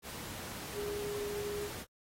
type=tone in noise; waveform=sine; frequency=411.8 Hz; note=G#4; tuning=15 cents flat; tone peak=-36 dBFS; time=0.73-1.7 s; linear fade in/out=50 ms; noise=pink; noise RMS=-44 dBFS; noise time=0.02-1.86 s; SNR=+5 dB; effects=high-pass 60 Hz 12 dB/octave + AAC 48 kbps